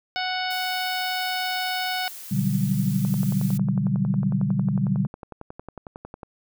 harmonic tone, 740 Hz, F#5, in tune, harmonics 1 / 2 / 3 / 4 / 5 / 6 / 7, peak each -28 / -31 / -33 / -34 / -35 / -36 / -36 dBFS, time 0.16-2.08 s, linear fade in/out 0 ms
blue noise, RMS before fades -39 dBFS, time 0.5-3.58 s, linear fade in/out 10 ms
sine chord, G major seventh, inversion first, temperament just, 122.5 / 147 / 183.75 / 196 Hz, B2 / D3 / F#3 / G3, -14 / +2 / -12 / 0 cents, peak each -27 / -25 / -27 / -24 dBFS, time 2.31-5.07 s, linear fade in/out 10 ms
click train, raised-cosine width 1 ms, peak -23 dBFS, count 36, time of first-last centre 3.05-6.232 s, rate 11 Hz
effects none

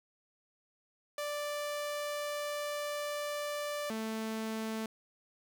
sawtooth tone pair in turn, 587.3 / 221 Hz, D5 / A3, 0 / +8 cents, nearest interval octave + perfect fourth, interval 1692 cents, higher first, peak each -31 / -31 dBFS, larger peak neither, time 1.18-3.9 / 3.9-4.86 s, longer first, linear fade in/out 2 ms, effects none

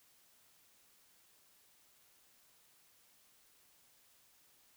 silence, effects white hiss -68 dBFS RMS until 4.76 s

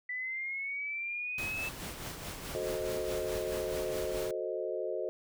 sine linear sweep, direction up, 1975.5 to 2637 Hz, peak -34 dBFS, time 0.09-1.69 s, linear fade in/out 5 ms
pink noise with tremolo, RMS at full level -40 dBFS, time 1.38-4.31 s, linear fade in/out 2 ms, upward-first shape sine, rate 4.7 Hz, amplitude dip 45%
sine chord, F# diminished seventh, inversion none, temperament equal with one note detuned, 366.8 / 440 / 523.3 / 622.3 Hz, F#4 / A4 / C5 / Eb5, -15 / 0 / 0 / 0 cents, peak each -38 dBFS, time 2.55-5.09 s, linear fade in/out 0 ms
effects none

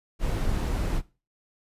brown noise, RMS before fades -26 dBFS, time 0.19-1.02 s, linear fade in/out 50 ms, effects noise-tail reverb RT60 0.3 s tail -18 dB re dry + resampled to 32000 Hz

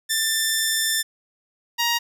10% pulse tone pair in turn, 1778 / 941.9 Hz, A6 / A#5, +18 / +18 cents, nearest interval major seventh, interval 1100 cents, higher first, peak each -11 dBFS, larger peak neither, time 0.09-1.03 / 1.78-1.99 s, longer first, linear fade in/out 20 ms, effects none

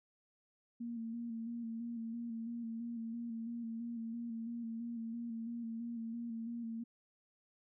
sine tone with vibrato, 231.2 Hz, A#3, 14 cents flat, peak -39 dBFS, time 0.8-6.84 s, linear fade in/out 10 ms, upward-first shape square, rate 3 Hz, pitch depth 31 cents each way, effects none

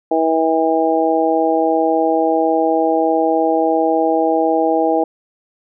harmonic tone, 161.5 Hz, E3, 35 cents flat, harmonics 2 / 3 / 4 / 5, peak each -18 / -18 / -18 / -18 dBFS, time 0.11-5.04 s, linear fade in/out 5 ms, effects none

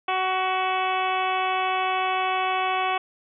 harmonic tone with a mistuned harmonic, 373.9 Hz, F#4, 18 cents sharp, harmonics 1 / 2 / 3 / 4 / 5 / 6 / 7 / 8 / 9, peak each -33 / -25 / -27 / -35 / -38 / -33 / -32 / -37 / -39 dBFS, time 0.08-2.98 s, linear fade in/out 5 ms, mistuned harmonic 5, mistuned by +17 cents, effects none

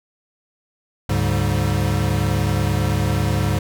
square tone cluster, 73.5 / 103.7 / 142.9 / 192.1 Hz, D2 / G#2 / D3 / G3, +2 / -2 / -47 / -35 cents, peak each -25 / -21 / -24 / -27 dBFS, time 1.09-3.59 s, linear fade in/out 5 ms, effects none

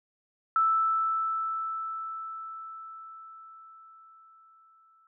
sine tone with exponential decay, 1319 Hz, E6, 1 cent sharp, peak -20 dBFS, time 0.56-5.07 s, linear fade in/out 1 ms, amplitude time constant 980 ms, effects none

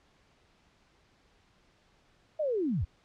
sine linear sweep, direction down, 643 to 56.4 Hz, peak -27 dBFS, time 2.39-2.85 s, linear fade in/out 10 ms, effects pink hiss -66 dBFS RMS until 3.04 s + low-pass 5000 Hz 12 dB/octave

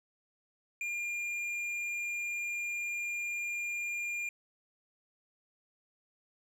triangle tone with tanh clipping, 2406 Hz, D7, 41 cents sharp, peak -35 dBFS, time 0.81-4.29 s, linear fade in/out 2 ms, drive 12 dB, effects none

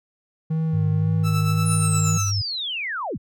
triangle tone with vibrato, 157.9 Hz, D#3, 26 cents sharp, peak -18 dBFS, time 0.5-2.18 s, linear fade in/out 10 ms, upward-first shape sine, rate 1.9 Hz, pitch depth 28 cents each way
sine tone with pitch glide, 103.83 to 100.7 Hz, G#2 to G2, 0 to +47 cents, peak -21 dBFS, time 0.73-2.42 s, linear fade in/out 10 ms, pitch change -53 cents, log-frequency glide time 1.66-1.88 s
sawtooth tone with tremolo, 1318.5 Hz, E6, in tune, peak -22 dBFS, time 1.23-2.32 s, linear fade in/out 50 ms, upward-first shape sine, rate 8.5 Hz, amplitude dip 55%
sine linear sweep, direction down, 9890 to 38.15 Hz, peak -25 dBFS, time 1.65-3.18 s, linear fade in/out 20 ms
effects none

